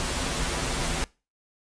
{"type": "noise with comb filter", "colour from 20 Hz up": "pink", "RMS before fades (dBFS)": -28, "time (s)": [0, 1.04], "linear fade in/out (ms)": 0, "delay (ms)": 9.7, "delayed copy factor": -1, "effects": ["noise-tail reverb RT60 0.3 s tail -23 dB re dry", "resampled to 22050 Hz"]}